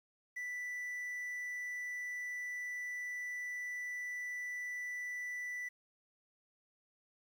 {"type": "tone with quantisation", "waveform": "triangle", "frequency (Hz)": 1975.5, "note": "B6", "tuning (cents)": 0, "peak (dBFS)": -37, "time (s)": [0.36, 5.69], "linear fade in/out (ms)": 10, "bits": 11, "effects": []}